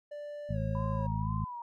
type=tone with pitch glide; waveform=triangle; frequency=587.3 to 544.8 Hz; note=D5 to C#5; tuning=0 to -30 cents; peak=-37 dBFS; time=0.11-1.07 s; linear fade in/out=10 ms; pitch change=-130 cents; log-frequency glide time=0.52-0.58 s
type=harmonic tone; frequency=53.8 Hz; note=A1; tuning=38 cents flat; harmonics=1 / 2 / 3 / 4; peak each=-37 / -33 / -35 / -40 dBFS; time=0.49-1.45 s; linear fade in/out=10 ms
type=tone with vibrato; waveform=sine; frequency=987.8 Hz; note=B5; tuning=in tune; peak=-38 dBFS; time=0.75-1.62 s; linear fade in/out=2 ms; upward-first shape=sine; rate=2 Hz; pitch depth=81 cents each way
effects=none